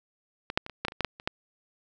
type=clicks; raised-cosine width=0.3 ms; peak=-17 / -6 / -22 / -25 / -12 / -15 / -26 / -12 / -10 / -27 / -11 dBFS; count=11; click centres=0.501 / 0.575 / 0.664 / 0.697 / 0.85 / 0.883 / 0.921 / 1.007 / 1.047 / 1.199 / 1.275 s; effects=none